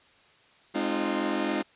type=chord; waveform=sawtooth; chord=F minor seventh; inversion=first; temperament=equal with one note detuned; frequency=207.7 / 261.6 / 305.3 / 349.2 Hz; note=Ab3 / C4 / Eb4 / F4; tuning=0 / 0 / -33 / 0 cents; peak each=-29 / -29 / -26 / -28 dBFS; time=0.74-1.63 s; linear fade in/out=20 ms; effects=white hiss -59 dBFS RMS until 1.75 s + resampled to 8000 Hz